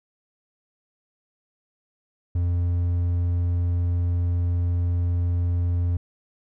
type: tone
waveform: triangle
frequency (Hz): 87.31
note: F2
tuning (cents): 0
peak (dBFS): -18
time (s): 2.35-5.97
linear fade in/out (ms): 5
effects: none